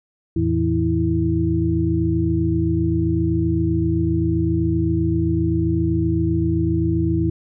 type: tone cluster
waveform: sine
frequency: 83.9 / 111.6 / 164.7 / 327.4 Hz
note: E2 / A2 / E3 / E4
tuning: +31 / +25 / -1 / -12 cents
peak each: -22 / -24 / -23 / -20 dBFS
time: 0.36-7.3 s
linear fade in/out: 5 ms
effects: none